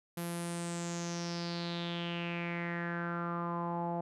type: tone with low-pass filter sweep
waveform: sawtooth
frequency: 171.5 Hz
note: F3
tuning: 31 cents flat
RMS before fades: -37 dBFS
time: 0.17-4.01 s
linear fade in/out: 5 ms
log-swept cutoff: 12000 to 760 Hz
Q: 5.4
effects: none